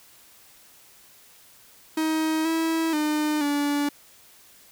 45% pulse tone with pitch steps, 315.9 / 325.3 / 302.7 / 288.8 Hz, D#4 / E4 / D#4 / D4, +26 / -23 / -48 / -29 cents, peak -22 dBFS, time 1.97-3.89 s, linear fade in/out 5 ms, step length 480 ms, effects white hiss -53 dBFS RMS until 4.71 s

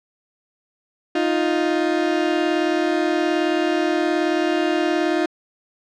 30% pulse tone pair together, 311.3 / 350.1 Hz, D#4 / F4, +1 / +4 cents, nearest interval major second, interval 203 cents, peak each -18 dBFS, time 1.15-5.26 s, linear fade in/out 5 ms, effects low-pass 4000 Hz 12 dB/octave

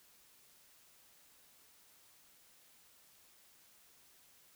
silence, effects white hiss -65 dBFS RMS until 4.55 s

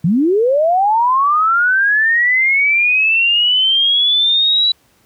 sine linear sweep, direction up, 150 to 3951 Hz, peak -10 dBFS, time 0.04-4.72 s, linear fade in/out 5 ms, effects pink hiss -55 dBFS RMS until 5.05 s + high-pass 60 Hz 12 dB/octave

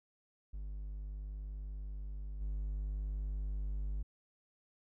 triangle tone with level steps, 50.3 Hz, G1, 45 cents sharp, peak -38 / -33 dBFS, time 0.53-4.03 s, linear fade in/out 10 ms, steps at 2.4 s, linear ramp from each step 20 ms, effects none

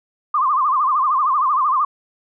sine tone with vibrato, 1123 Hz, C#6, 22 cents sharp, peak -14 dBFS, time 0.34-1.85 s, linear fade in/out 5 ms, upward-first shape sine, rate 13 Hz, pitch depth 160 cents each way, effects none

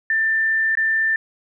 sine tone with dropouts, 1782 Hz, A6, 22 cents sharp, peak -16 dBFS, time 0.1-1.16 s, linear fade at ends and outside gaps 2 ms, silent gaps 0.753-0.772 s, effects none

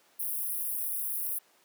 white high-pass noise, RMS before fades -33 dBFS, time 0.19-1.39 s, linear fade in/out 10 ms, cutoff 9500 Hz, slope 96 dB/octave, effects pink hiss -63 dBFS RMS until 1.64 s + high-pass 400 Hz 12 dB/octave

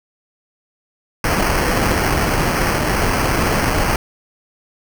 pink noise with sample-and-hold, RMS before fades -17 dBFS, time 1.24-3.96 s, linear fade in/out 2 ms, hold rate 3675 Hz, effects none

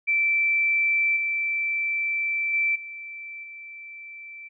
sine tone with level steps, 2333 Hz, D7, 12 cents flat, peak -19 / -23 / -20 / -35 / -38 dBFS, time 0.07-4.49 s, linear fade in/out 20 ms, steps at 1.16 / 2.53 / 2.75 / 3.43 s, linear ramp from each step 10 ms, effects none

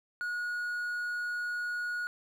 triangle tone, 1450 Hz, F#6, 35 cents flat, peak -30 dBFS, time 0.21-2.07 s, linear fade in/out 0 ms, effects none

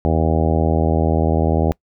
harmonic tone, 80.2 Hz, E2, 47 cents flat, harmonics 1 / 2 / 3 / 4 / 5 / 6 / 7 / 8 / 9 / 10, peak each -18 / -21 / -23 / -24 / -25 / -26 / -26 / -27 / -28 / -28 dBFS, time 0.05-1.72 s, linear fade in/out 0 ms, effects noise-tail reverb RT60 0.1 s tail -24 dB re dry

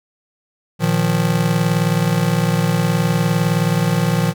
square chord, Bb suspended fourth, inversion none, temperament just, 116.54 / 155.39 / 174.81 Hz, Bb2 / Eb3 / F3, 0 / -2 / +2 cents, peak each -22 / -19 / -19 dBFS, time 0.79-4.34 s, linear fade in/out 50 ms, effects none

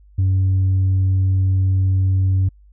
sine tone, 94.7 Hz, F#2, 41 cents sharp, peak -11 dBFS, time 0.18-2.49 s, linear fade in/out 10 ms, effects tanh soft clip ceiling -12 dBFS + added 50 Hz sine -45 dBFS peak until 2.72 s

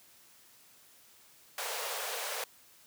pink high-pass noise, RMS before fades -37 dBFS, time 1.58-2.44 s, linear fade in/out 2 ms, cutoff 430 Hz, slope 96 dB/octave, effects white hiss -60 dBFS RMS until 2.86 s + high-pass 60 Hz 12 dB/octave

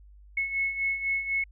sine beating tone pair, 2189 / 2193 Hz, C#7 / C#7, -22 / -19 cents, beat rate 4 Hz, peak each -33 / -27 dBFS, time 0.37-1.44 s, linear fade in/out 5 ms, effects added 50 Hz sine -49 dBFS peak until 1.51 s

